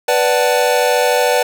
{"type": "chord", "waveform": "square", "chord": "B minor seventh", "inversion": "none", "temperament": "equal with one note detuned", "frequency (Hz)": [493.9, 587.3, 750.3, 880], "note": ["B4", "D5", "F#5", "A5"], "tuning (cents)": [0, 0, 24, 0], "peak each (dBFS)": [-16, -18, -20, -21], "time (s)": [0.08, 1.43], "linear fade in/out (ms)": 5, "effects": []}